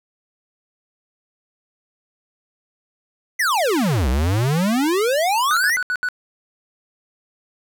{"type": "exponential two-way sweep", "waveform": "square", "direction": "down then up", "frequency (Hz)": [2093, 60.1, 2093], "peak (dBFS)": -17, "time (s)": [3.39, 5.77], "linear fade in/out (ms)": 10, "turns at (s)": 4.09}
{"type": "tone bursts", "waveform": "triangle", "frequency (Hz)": 1480, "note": "F#6", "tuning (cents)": 0, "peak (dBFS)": -17, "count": 5, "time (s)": [5.51, 6.087], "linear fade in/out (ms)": 0, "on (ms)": 57, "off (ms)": 73}
{"effects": []}